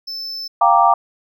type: tone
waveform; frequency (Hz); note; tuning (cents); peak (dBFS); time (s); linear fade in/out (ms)
triangle; 5274; E8; 0; -24; 0.07-0.48; 10
type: chord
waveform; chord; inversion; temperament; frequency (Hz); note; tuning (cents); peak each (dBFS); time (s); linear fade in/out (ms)
sine; G minor seventh; third; equal; 698.5 / 784 / 932.3 / 1174.7; F5 / G5 / Bb5 / D6; 0 / 0 / 0 / 0; -15; 0.61-0.94; 5
effects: none